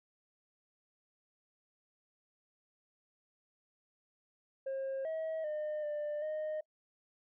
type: tone with pitch steps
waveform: sine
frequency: 537 / 640 / 607 / 595 / 617 Hz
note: C5 / D#5 / D#5 / D5 / D#5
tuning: +45 / +49 / -43 / +22 / -15 cents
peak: -32 dBFS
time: 4.66-6.61 s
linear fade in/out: 10 ms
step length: 390 ms
effects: noise-tail reverb RT60 0.1 s tail -25 dB re dry + tanh soft clip ceiling -34 dBFS